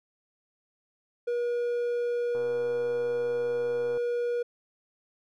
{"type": "tone", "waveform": "triangle", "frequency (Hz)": 480, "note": "B4", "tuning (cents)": -49, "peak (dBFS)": -24, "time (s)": [1.27, 4.43], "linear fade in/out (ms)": 10}
{"type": "click train", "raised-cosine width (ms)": 1, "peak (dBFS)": -31, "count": 204, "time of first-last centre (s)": [2.35, 3.974], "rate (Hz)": 125}
{"effects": []}